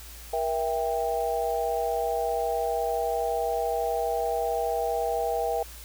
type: chord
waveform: sine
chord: E diminished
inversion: second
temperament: just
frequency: 474.7 / 659.3 / 791.1 Hz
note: Bb4 / E5 / G5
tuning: +31 / 0 / +16 cents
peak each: -29 dBFS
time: 0.33-5.63 s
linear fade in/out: 5 ms
effects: added 57 Hz sine -44 dBFS peak until 5.84 s + white hiss -46 dBFS RMS until 5.84 s